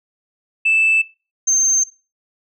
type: tone pair in turn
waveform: sine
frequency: 2637 / 6312 Hz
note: E7 / G8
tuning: 0 / +11 cents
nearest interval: octave + minor third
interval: 1511 cents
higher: second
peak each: -11 dBFS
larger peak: neither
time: 0.65-1.02 / 1.47-1.84 s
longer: neither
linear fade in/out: 10 ms
effects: noise-tail reverb RT60 0.3 s tail -19 dB re dry + tanh soft clip ceiling -8 dBFS